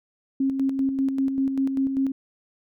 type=tone with tremolo; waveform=sine; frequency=269.3 Hz; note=C#4; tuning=50 cents flat; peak=-19 dBFS; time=0.4-2.12 s; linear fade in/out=5 ms; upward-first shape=square; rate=5.1 Hz; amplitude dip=45%; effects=none